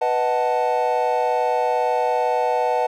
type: chord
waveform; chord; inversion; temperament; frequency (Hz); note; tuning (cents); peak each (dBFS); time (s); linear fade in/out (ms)
triangle; B dominant seventh; none; equal; 493.9 / 622.3 / 740 / 880; B4 / D#5 / F#5 / A5; 0 / 0 / 0 / 0; -21 / -23 / -21 / -21; 0.01-2.87; 10
effects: none